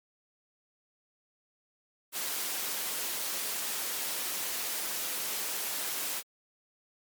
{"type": "high-pass noise", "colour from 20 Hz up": "white", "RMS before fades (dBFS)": -34, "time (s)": [2.12, 6.23], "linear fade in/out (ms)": 50, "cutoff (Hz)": 250, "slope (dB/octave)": 12, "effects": ["MP3 96 kbps"]}